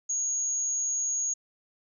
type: tone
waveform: sine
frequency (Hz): 6645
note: G#8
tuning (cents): 0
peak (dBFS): -26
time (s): 0.09-1.34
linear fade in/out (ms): 10
effects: none